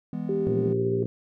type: chord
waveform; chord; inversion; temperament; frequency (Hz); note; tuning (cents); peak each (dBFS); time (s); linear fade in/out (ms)
triangle; E major; none; just; 164.81 / 206 / 247.2; E3 / G#3 / B3; 0 / -14 / +2; -31; 0.13-0.73; 2
type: tone with vibrato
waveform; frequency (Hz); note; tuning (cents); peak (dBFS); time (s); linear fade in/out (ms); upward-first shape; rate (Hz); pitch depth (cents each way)
sine; 392; G4; 0; -24; 0.29-1.03; 2; triangle; 3.3; 9
type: harmonic tone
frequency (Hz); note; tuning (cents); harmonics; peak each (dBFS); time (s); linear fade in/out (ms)
58; A#1; -8; 2 / 3 / 4 / 5 / 6 / 7 / 8 / 9; -29 / -33 / -35 / -37 / -39 / -40 / -41 / -42; 0.47-1.06; 0
effects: none